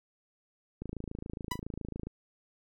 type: click train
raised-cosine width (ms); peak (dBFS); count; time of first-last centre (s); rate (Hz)
3; -25; 35; 0.82-2.07; 27.2
type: tone with exponential decay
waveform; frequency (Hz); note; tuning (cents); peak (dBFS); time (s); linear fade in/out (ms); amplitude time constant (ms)
sawtooth; 987.8; B5; 0; -26; 1.51-1.6; 5; 18
effects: none